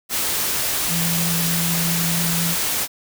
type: tone in noise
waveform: sine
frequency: 168.7 Hz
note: E3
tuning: 40 cents sharp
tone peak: -22 dBFS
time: 0.88-2.56 s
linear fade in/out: 50 ms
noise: white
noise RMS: -22 dBFS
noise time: 0.09-2.88 s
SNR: -3 dB
effects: none